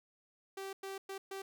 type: tone bursts at uneven times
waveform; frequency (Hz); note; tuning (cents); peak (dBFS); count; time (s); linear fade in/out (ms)
sawtooth; 388.5; G4; -16; -37; 4; 0.57-0.73 / 0.83-0.98 / 1.09-1.18 / 1.31-1.42; 5
effects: none